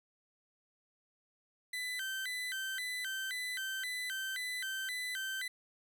30% pulse tone with vibrato, 1760 Hz, A6, in tune, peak -34 dBFS, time 1.73-5.48 s, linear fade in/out 5 ms, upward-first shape square, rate 1.9 Hz, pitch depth 220 cents each way, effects none

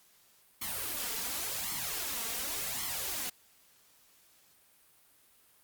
white noise with flanger, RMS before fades -36 dBFS, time 0.61-3.3 s, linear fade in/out 10 ms, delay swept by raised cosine 0.92 to 4.42 ms, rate 0.9 Hz, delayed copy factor +0.7, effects white hiss -64 dBFS RMS until 5.63 s + Opus 48 kbps

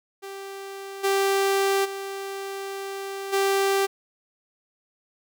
sawtooth tone with level steps, 392 Hz, G4, in tune, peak -31 / -16 / -27 / -16 dBFS, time 0.22-3.87 s, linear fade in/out 20 ms, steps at 1.03 / 1.84 / 3.32 s, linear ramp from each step 20 ms, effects none

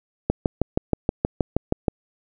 click train, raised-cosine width 2 ms, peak -5 dBFS, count 11, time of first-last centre 0.3-1.882 s, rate 6.32 Hz, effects none

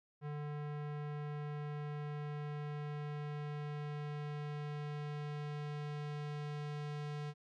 square tone with low-pass filter sweep, 147.8 Hz, D3, 11 cents sharp, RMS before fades -42 dBFS, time 0.21-7.34 s, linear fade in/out 50 ms, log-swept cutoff 1800 to 4600 Hz, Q 0.77, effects none

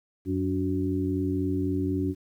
harmonic tone with a mistuned harmonic, 92.5 Hz, F#2, in tune, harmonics 1 / 2 / 3 / 4, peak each -30 / -34 / -27 / -32 dBFS, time 0.25-2.15 s, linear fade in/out 50 ms, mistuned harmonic 3, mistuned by +53 cents, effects 10-bit

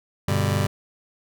sawtooth chord, G major, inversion none, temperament just, 98 / 122.5 / 147 Hz, G2 / B2 / D3, 0 / -14 / +2 cents, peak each -18 / -22 / -21 dBFS, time 0.28-0.67 s, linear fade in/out 5 ms, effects none

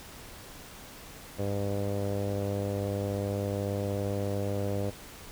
sawtooth tone with low-pass filter, 100.3 Hz, G2, 40 cents sharp, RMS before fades -31 dBFS, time 1.38-4.91 s, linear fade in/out 20 ms, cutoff 550 Hz, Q 4, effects pink hiss -47 dBFS RMS until 5.31 s

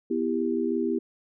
sine chord, E minor, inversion second, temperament just, 247.2 / 329.6 / 395.6 Hz, B3 / E4 / G4, +2 / 0 / +16 cents, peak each -28 dBFS, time 0.1-0.99 s, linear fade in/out 10 ms, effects none

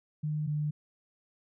sine tone pair in turn, 151.8 / 149.71 Hz, D#3 / D3, -42 / +34 cents, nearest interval unison, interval 24 cents, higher first, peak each -29 / -28 dBFS, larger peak second, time 0.23-0.47 / 0.47-0.71 s, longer neither, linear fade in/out 10 ms, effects none

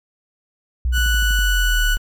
sine linear sweep, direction down, 62.9 to 34.31 Hz, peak -16 dBFS, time 0.85-1.97 s, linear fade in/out 0 ms
30% pulse tone, 1480 Hz, F#6, in tune, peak -16 dBFS, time 0.92-1.98 s, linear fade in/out 50 ms
click train, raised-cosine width 5 ms, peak -25 dBFS, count 6, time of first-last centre 0.98-1.39 s, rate 12.2 Hz
effects none

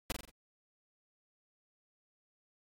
pink noise with echo, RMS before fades -34 dBFS, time 0.1-0.12 s, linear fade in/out 0 ms, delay 44 ms, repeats 4, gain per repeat -6 dB, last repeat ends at 0.296 s, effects AAC 48 kbps

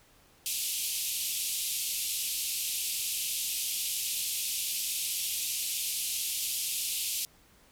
white band-pass noise, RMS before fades -33 dBFS, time 0.46-7.25 s, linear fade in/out 0 ms, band 2500 to 14000 Hz, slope 48 dB/octave, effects pink hiss -61 dBFS RMS until 7.71 s

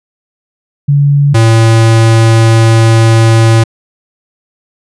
sine / square tone pair in turn, 142.7 / 113.26 Hz, D3 / A#2, -49 / -49 cents, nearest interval major third, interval 400 cents, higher first, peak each -4 dBFS, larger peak neither, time 0.88-1.34 / 1.34-3.64 s, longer second, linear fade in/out 10 ms, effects resampled to 24000 Hz

